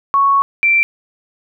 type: tone pair in turn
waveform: sine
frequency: 1108.7 / 2349 Hz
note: C#6 / D7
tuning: 0 / 0 cents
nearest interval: octave + minor second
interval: 1300 cents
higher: second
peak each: -9 dBFS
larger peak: neither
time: 0.14-0.42 / 0.63-0.83 s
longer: first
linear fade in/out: 0 ms
effects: none